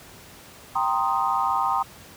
sine chord, C minor seventh, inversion second, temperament equal, 784 / 932.3 / 1046.5 / 1244.5 Hz, G5 / Bb5 / C6 / Eb6, 0 / 0 / 0 / 0 cents, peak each -26 dBFS, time 0.75-1.83 s, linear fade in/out 10 ms, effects pink hiss -46 dBFS RMS until 2.16 s + high-pass 60 Hz 12 dB/octave

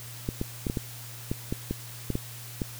clicks, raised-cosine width 3 ms, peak -15 dBFS, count 11, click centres 0.289 / 0.414 / 0.668 / 0.699 / 0.772 / 1.315 / 1.525 / 1.71 / 2.103 / 2.154 / 2.618 s, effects added 118 Hz sine -43 dBFS peak until 2.79 s + white hiss -44 dBFS RMS until 2.79 s

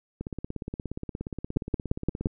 two click trains, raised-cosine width 3 ms, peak -11 / -20 dBFS, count 5 / 36, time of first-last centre 1.57-2.258 / 0.21-2.269 s, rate 5.81 / 17 Hz, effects none

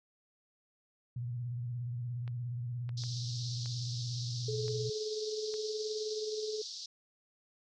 sine tone with vibrato, 121 Hz, B2, 35 cents flat, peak -35 dBFS, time 1.16-4.9 s, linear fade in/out 5 ms, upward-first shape square, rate 17 Hz, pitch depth 52 cents each way
clicks, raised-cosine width 0.3 ms, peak -34 dBFS, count 6, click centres 2.278 / 2.892 / 3.037 / 3.659 / 4.681 / 5.54 s
white band-pass noise, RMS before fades -44 dBFS, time 2.97-6.86 s, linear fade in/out 5 ms, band 3900 to 5700 Hz, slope 48 dB/octave
sine tone with tremolo, 430 Hz, A4, 40 cents flat, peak -33 dBFS, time 4.48-6.62 s, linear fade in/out 5 ms, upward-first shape sine, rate 19 Hz, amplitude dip 45%
effects none

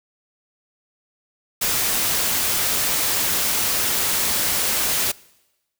white noise, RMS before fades -21 dBFS, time 1.61-5.12 s, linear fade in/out 10 ms, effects noise-tail reverb RT60 1.0 s tail -23 dB re dry

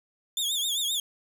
sawtooth tone with vibrato, 3486 Hz, A7, 17 cents flat, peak -23 dBFS, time 0.37-1 s, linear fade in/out 2 ms, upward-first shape triangle, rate 7.6 Hz, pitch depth 140 cents each way, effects none

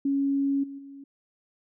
sine tone with level steps, 277.2 Hz, C#4, in tune, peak -22 / -36 / -41 dBFS, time 0.05-1.04 s, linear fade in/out 5 ms, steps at 0.63 / 0.78 s, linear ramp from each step 10 ms, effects none

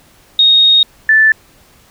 sine tone pair in turn, 3729 / 1756.6 Hz, A#7 / A6, 0 / -3 cents, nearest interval octave + minor second, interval 1303 cents, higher first, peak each -5 / -5 dBFS, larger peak neither, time 0.39-0.83 / 1.09-1.32 s, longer first, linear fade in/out 2 ms, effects pink hiss -47 dBFS RMS until 1.9 s

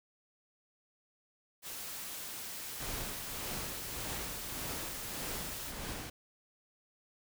white noise, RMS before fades -43 dBFS, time 1.62-5.74 s, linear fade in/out 50 ms
pink noise with tremolo, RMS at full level -40 dBFS, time 2.8-6.1 s, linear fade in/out 5 ms, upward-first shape triangle, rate 1.7 Hz, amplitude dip 70%
effects none

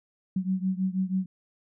sine beating tone pair, 185.7 / 191.9 Hz, F#3 / G3, +7 / -37 cents, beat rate 6.2 Hz, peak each -27 / -29 dBFS, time 0.36-1.26 s, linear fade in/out 5 ms, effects none

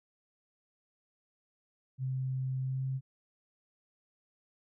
sine tone with pitch glide, 130.81 to 132.48 Hz, C3 to C3, 0 to +22 cents, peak -31 dBFS, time 1.98-3.01 s, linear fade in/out 50 ms, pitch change +22 cents, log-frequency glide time 2.61-2.85 s, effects none

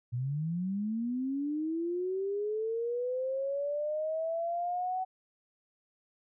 sine linear sweep, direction up, 116.7 to 754 Hz, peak -30 dBFS, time 0.12-5.05 s, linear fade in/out 20 ms, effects none

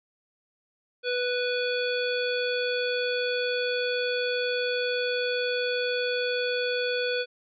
harmonic tone with a mistuned harmonic, 493.9 Hz, B4, in tune, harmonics 1 / 3 / 5 / 7 / 9, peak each -27 / -32 / -34 / -35 / -37 dBFS, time 1.03-7.26 s, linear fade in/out 50 ms, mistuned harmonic 7, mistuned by -22 cents, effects none

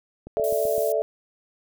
click train, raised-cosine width 2 ms, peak -25 dBFS, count 5, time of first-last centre 0.27-0.781 s, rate 7.83 Hz
sine chord, A suspended fourth, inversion none, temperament just, 440 / 586.7 / 660 Hz, A4 / D5 / E5, 0 / -2 / +2 cents, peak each -25 dBFS, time 0.37-1.02 s, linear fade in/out 0 ms
pink high-pass noise, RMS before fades -36 dBFS, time 0.44-0.92 s, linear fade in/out 0 ms, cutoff 12000 Hz, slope 12 dB/octave
effects none

